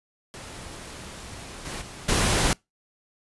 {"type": "noise with level steps", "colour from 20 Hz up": "pink", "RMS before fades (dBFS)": [-40, -34, -41, -22], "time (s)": [0.34, 2.53], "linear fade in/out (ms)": 0, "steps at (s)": [1.65, 1.81, 2.08], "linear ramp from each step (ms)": 10, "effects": ["noise-tail reverb RT60 0.2 s tail -26 dB re dry", "resampled to 24000 Hz"]}